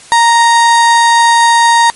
35% pulse tone, 932.3 Hz, A#5, in tune, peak -3 dBFS, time 0.12-1.9 s, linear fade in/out 0 ms, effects white hiss -36 dBFS RMS until 1.95 s + MP3 48 kbps

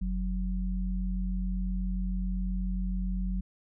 sine tone pair together, 46.28 / 185 Hz, F#1 / F#3, +1 / 0 cents, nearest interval 2 octaves, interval 2399 cents, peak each -29 / -33 dBFS, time 0.01-3.41 s, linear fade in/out 10 ms, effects none

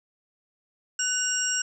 sine tone cluster, 1500 / 2843 / 5630 / 7570 Hz, F#6 / F7 / F8 / A#8, +23 / +30 / +13 / +26 cents, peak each -30 / -34 / -28 / -28 dBFS, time 0.99-1.62 s, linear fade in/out 5 ms, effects none

